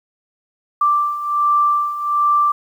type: beating tone pair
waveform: sine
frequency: 1174.7 / 1176 Hz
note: D6 / D6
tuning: 0 / +2 cents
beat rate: 1.3 Hz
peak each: -20 / -15 dBFS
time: 0.81-2.52 s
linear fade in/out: 5 ms
effects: 8-bit